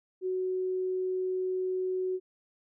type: tone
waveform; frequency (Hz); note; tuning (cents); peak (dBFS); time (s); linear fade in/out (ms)
sine; 371.2; F#4; +6; -28; 0.21-2.2; 50
effects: none